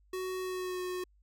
square tone with pitch glide, 371.9 to 364 Hz, F#4 to F#4, +9 to -28 cents, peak -35 dBFS, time 0.13-1.04 s, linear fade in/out 5 ms, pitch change -37 cents, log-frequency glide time 0.41-0.81 s, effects added 50 Hz sine -62 dBFS peak until 1.22 s

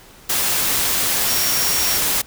sine tone in noise, 5588 Hz, F8, in tune, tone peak -23 dBFS, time 1.28-1.98 s, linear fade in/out 10 ms, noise white, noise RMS -19 dBFS, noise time 0.29-2.22 s, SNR -7 dB, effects pink hiss -45 dBFS RMS until 2.26 s

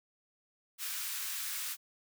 white high-pass noise, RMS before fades -38 dBFS, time 0.78-1.77 s, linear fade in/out 50 ms, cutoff 1200 Hz, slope 24 dB/octave, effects none

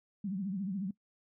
sine tone with vibrato, 192.8 Hz, G3, 28 cents flat, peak -33 dBFS, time 0.24-0.91 s, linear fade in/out 5 ms, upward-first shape triangle, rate 14 Hz, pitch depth 170 cents each way, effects noise-tail reverb RT60 0.1 s tail -20 dB re dry

